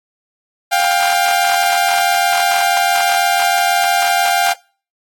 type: tone pair together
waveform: sawtooth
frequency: 705 / 791.1 Hz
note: F5 / G5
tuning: +16 / +16 cents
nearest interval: major second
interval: 200 cents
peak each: -11 dBFS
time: 0.71-4.54 s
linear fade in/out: 20 ms
effects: noise-tail reverb RT60 0.4 s tail -24 dB re dry + AAC 64 kbps